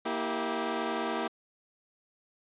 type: chord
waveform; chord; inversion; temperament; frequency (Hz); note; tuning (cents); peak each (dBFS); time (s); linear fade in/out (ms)
15% pulse; E diminished; second; equal with one note detuned; 233.1 / 324.3 / 392; Bb3 / E4 / G4; 0 / -28 / 0; -28; 0.05-1.28; 10
effects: resampled to 8000 Hz